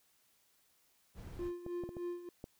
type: noise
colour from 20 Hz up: brown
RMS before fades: -48 dBFS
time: 1.14-1.52 s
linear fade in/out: 50 ms
type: tone with tremolo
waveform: triangle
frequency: 350.5 Hz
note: F4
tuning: 6 cents sharp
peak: -34 dBFS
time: 1.39-2.29 s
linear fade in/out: 2 ms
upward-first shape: sine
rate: 3.3 Hz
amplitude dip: 75%
type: clicks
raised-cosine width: 2 ms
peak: -31 dBFS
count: 5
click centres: 1.664 / 1.837 / 1.891 / 1.968 / 2.441 s
effects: white hiss -72 dBFS RMS until 2.59 s